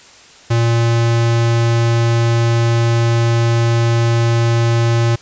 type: tone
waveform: square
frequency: 116.54 Hz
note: A#2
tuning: in tune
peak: -12 dBFS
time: 0.5-5.16 s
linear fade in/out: 10 ms
effects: white hiss -42 dBFS RMS until 5.21 s + resampled to 16000 Hz